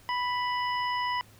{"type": "harmonic tone with a mistuned harmonic", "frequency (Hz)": 987.8, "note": "B5", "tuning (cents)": 0, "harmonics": [1, 2, 3, 5], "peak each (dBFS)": [-28, -34, -38, -42], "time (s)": [0.09, 1.21], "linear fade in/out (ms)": 0, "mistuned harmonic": 5, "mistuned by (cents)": 50, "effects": ["added 106 Hz sine -57 dBFS peak until 1.39 s", "pink hiss -57 dBFS RMS until 1.39 s"]}